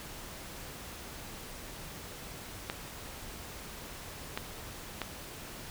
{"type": "clicks", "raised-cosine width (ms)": 0.3, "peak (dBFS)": -17, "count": 3, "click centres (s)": [2.699, 4.375, 5.017], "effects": ["pink hiss -45 dBFS RMS until 5.7 s"]}